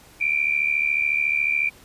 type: tone pair together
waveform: sine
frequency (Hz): 2326 / 2400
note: D7 / D7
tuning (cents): -17 / +37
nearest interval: minor second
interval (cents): 54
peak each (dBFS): -22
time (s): 0.2-1.7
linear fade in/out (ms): 20
effects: pink hiss -50 dBFS RMS until 1.84 s + resampled to 32000 Hz